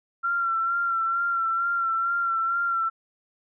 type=tone with vibrato; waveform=sine; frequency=1365 Hz; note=F6; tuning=40 cents flat; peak=-22 dBFS; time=0.23-2.9 s; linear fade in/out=20 ms; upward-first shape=sine; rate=2.2 Hz; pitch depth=33 cents each way; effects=none